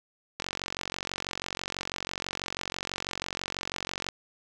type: click train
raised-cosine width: 0.2 ms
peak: -14 dBFS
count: 171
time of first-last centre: 0.4-4.088 s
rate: 46.1 Hz
effects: none